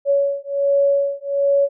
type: beating tone pair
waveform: sine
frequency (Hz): 560 / 561.3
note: C#5 / C#5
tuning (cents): +18 / +22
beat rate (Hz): 1.3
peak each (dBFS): -18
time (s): 0.05-1.69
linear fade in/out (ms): 50
effects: none